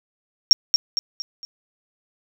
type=tone with echo; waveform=sine; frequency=5560 Hz; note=F8; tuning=9 cents flat; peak=-5 dBFS; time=0.51-0.53 s; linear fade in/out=0 ms; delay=230 ms; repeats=4; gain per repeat=-7 dB; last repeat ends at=1.45 s; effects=none